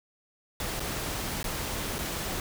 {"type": "noise with dropouts", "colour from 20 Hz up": "pink", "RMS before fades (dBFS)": -33, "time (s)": [0.6, 2.4], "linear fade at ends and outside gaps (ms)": 1, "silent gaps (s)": [[0.796, 0.803], [1.429, 1.442], [1.984, 1.988]], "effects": []}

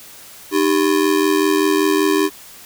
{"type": "ring-modulated tone", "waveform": "square", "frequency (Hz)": 349.2, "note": "F4", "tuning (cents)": 0, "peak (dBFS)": -11, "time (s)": [0.51, 2.3], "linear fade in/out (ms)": 50, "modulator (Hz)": 42.6, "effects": ["white hiss -40 dBFS RMS until 2.65 s"]}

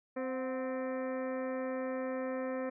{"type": "harmonic tone with a mistuned harmonic", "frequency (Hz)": 259.7, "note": "C4", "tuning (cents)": -13, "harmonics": [1, 2, 3, 4, 5, 6, 7, 8, 9], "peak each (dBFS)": [-38, -36, -49, -48, -49, -56, -49, -58, -56], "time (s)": [0.16, 2.7], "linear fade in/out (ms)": 10, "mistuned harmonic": 3, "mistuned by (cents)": -84, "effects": []}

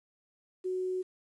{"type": "tone with quantisation", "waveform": "sine", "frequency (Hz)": 370, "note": "F#4", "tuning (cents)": 0, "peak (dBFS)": -30, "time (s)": [0.64, 1.03], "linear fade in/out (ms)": 20, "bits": 10, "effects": ["resampled to 24000 Hz"]}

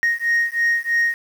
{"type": "beating tone pair", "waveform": "sine", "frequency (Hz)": [1864.7, 1867.8], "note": ["A#6", "A#6"], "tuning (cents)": [0, 3], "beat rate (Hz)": 3.1, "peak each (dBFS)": -18, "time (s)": [0.03, 1.14], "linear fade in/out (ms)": 0, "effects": ["tanh soft clip ceiling -13 dBFS", "7-bit"]}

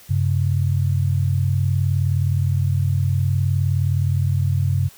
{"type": "tone pair together", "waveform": "sine", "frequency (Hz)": [95.18, 134.6], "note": ["F#2", "C3"], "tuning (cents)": [49, 49], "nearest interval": "tritone", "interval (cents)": 600, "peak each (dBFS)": [-18, -20], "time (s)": [0.09, 4.89], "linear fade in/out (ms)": 20, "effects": ["white hiss -47 dBFS RMS until 4.97 s"]}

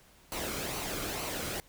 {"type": "noise with flanger", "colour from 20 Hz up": "pink", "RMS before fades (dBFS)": -36, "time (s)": [0.32, 1.6], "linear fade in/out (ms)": 0, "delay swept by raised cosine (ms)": [0.57, 1.13], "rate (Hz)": 2.2, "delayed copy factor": -0.5, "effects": ["pink hiss -60 dBFS RMS until 1.68 s"]}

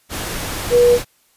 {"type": "tone in noise", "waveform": "sine", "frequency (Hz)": 483.4, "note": "B4", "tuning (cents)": -37, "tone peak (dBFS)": -8, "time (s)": [0.7, 0.99], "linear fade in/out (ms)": 50, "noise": "pink", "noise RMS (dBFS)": -25, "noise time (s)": [0.09, 1.05], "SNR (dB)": 14, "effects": ["white hiss -58 dBFS RMS until 1.36 s", "resampled to 32000 Hz"]}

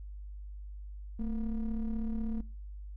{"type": "ring-modulated tone", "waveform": "triangle", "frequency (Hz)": 120.1, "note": "B2", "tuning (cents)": -48, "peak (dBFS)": -26, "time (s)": [1.19, 2.41], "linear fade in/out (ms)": 5, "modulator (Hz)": 102, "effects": ["noise-tail reverb RT60 0.4 s tail -23 dB re dry", "added 50 Hz sine -41 dBFS peak until 2.96 s"]}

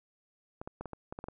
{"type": "clicks", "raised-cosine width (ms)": 1, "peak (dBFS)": -26, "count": 9, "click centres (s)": [0.615, 0.675, 0.81, 0.857, 0.933, 1.125, 1.189, 1.241, 1.285], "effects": []}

